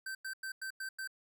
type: tone bursts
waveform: square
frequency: 1552 Hz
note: G6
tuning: 18 cents flat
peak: -39 dBFS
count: 6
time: 0.06-1.075 s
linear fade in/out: 5 ms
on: 90 ms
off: 95 ms
effects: none